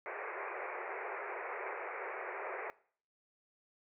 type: band-pass noise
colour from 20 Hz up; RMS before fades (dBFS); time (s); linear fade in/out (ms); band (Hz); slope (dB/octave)
pink; -42; 0.06-2.7; 0; 370 to 2400; 96
effects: noise-tail reverb RT60 0.5 s tail -20 dB re dry